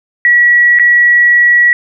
sine tone with dropouts, 1929 Hz, B6, 41 cents flat, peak -4 dBFS, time 0.25-1.73 s, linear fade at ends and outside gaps 1 ms, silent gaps 0.788-0.796 s, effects none

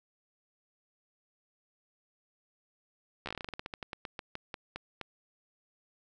slowing click train, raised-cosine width 0.3 ms, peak -22 dBFS, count 22, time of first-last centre 3.26-5.013 s, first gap 13 ms, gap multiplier 1.16, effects none

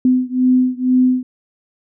sine beating tone pair, 253.2 / 255.3 Hz, B3 / C4, +43 / -42 cents, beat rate 2.1 Hz, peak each -14 / -15 dBFS, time 0.05-1.23 s, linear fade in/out 2 ms, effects none

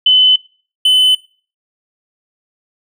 sine / triangle tone pair in turn, 3025 / 3025 Hz, F#7 / F#7, +38 / +38 cents, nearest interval unison, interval 0 cents, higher neither, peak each -5 dBFS, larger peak neither, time 0.06-0.36 / 0.85-1.15 s, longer neither, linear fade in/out 5 ms, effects noise-tail reverb RT60 0.4 s tail -20 dB re dry

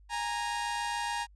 sawtooth tone pair together, 825 / 932 Hz, G#5 / A#5, -12 / -1 cents, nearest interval major second, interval 211 cents, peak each -32 / -29 dBFS, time 0.09-1.27 s, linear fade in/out 50 ms, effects added 50 Hz sine -54 dBFS peak until 1.35 s + resampled to 22050 Hz

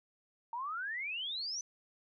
sine exponential sweep, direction up, 907 to 6100 Hz, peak -36 dBFS, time 0.53-1.61 s, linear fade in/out 2 ms, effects none

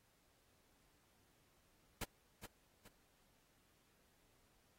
pink noise with echo, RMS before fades -42 dBFS, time 2.01-2.04 s, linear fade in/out 5 ms, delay 420 ms, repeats 2, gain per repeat -9 dB, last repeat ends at 2.88 s, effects pink hiss -75 dBFS RMS until 4.78 s + AAC 48 kbps

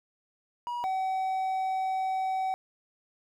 triangle tone pair in turn, 963 / 758.8 Hz, B5 / F#5, -44 / +43 cents, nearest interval major third, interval 413 cents, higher first, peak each -29 / -25 dBFS, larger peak second, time 0.67-0.84 / 0.84-2.54 s, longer second, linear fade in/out 0 ms, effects none

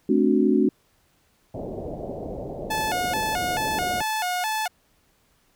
sine chord, D dominant seventh, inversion second, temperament equal with one note detuned, 216.8 / 261.6 / 293.7 / 370 Hz, A3 / C4 / D4 / F#4, -25 / 0 / 0 / 0 cents, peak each -22 dBFS, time 0.09-0.69 s, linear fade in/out 5 ms
white low-pass noise, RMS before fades -33 dBFS, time 1.54-4.02 s, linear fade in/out 5 ms, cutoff 700 Hz, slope 48 dB/octave
sawtooth tone with vibrato, 792 Hz, G5, 18 cents sharp, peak -20 dBFS, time 2.7-4.68 s, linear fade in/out 10 ms, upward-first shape square, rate 2.3 Hz, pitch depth 160 cents each way
effects pink hiss -64 dBFS RMS until 5.55 s

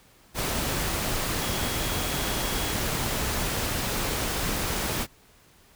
sine tone in noise, 3314 Hz, G#7, 4 cents flat, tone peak -39 dBFS, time 1.39-2.76 s, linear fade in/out 50 ms, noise pink, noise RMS -28 dBFS, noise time 0.34-5.07 s, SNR -14 dB, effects pink hiss -57 dBFS RMS until 5.75 s

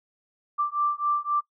sine beating tone pair, 1174.7 / 1178.5 Hz, D6 / D6, 0 / +6 cents, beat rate 3.8 Hz, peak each -26 dBFS, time 0.58-1.41 s, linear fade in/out 20 ms, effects noise-tail reverb RT60 0.1 s tail -22 dB re dry

